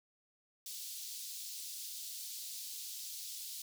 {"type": "high-pass noise", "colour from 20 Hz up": "pink", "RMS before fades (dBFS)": -45, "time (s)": [0.66, 3.62], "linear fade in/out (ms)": 2, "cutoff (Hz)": 3900, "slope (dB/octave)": 24, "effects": []}